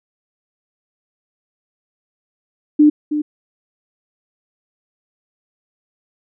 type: tone with echo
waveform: sine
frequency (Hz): 299.3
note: D4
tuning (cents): +33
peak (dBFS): -6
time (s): 2.79-2.9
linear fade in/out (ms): 10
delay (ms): 320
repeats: 1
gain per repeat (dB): -10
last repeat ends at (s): 3.22
effects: none